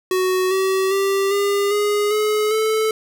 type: tone with pitch steps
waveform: square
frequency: 371.2 / 381.4 / 391.9 / 402.7 / 413.8 / 425.2 / 436.9 Hz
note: F#4 / G4 / G4 / G4 / G#4 / G#4 / A4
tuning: +6 / -47 / 0 / +47 / -6 / +41 / -12 cents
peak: -17 dBFS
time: 0.11-2.91 s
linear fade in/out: 2 ms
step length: 400 ms
effects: none